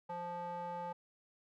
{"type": "tone with band-pass filter", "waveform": "square", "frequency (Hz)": 174.61, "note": "F3", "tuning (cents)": 0, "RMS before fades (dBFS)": -42, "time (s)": [0.09, 0.93], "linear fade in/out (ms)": 10, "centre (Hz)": 770, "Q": 7, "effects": []}